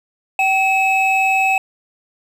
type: tone pair together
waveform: triangle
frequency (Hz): 768.8 / 2589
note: G5 / E7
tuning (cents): -34 / -32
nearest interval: octave + major sixth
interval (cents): 2102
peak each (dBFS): -14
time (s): 0.39-1.58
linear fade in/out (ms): 2
effects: none